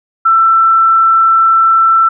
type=tone; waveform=sine; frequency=1336 Hz; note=E6; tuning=23 cents sharp; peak=-5 dBFS; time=0.25-2.09 s; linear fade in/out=10 ms; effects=none